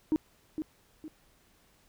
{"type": "tone with echo", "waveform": "sine", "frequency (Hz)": 311.1, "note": "D#4", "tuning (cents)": 0, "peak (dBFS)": -21, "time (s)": [0.12, 0.16], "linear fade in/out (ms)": 0, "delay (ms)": 460, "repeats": 2, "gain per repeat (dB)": -9, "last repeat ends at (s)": 1.08, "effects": ["tanh soft clip ceiling -20 dBFS", "pink hiss -65 dBFS RMS until 1.88 s"]}